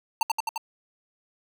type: tone with echo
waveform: square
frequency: 900 Hz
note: A5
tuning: 39 cents sharp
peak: -20 dBFS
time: 0.21-0.23 s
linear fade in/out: 2 ms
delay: 87 ms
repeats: 4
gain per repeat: -2 dB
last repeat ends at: 0.578 s
effects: none